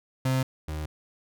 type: tone pair in turn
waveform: 35% pulse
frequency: 130.81 / 77.15 Hz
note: C3 / D#2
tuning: 0 / -14 cents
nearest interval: major sixth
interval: 914 cents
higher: first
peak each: -21 / -29 dBFS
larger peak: first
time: 0.25-0.43 / 0.68-0.86 s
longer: neither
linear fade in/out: 5 ms
effects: none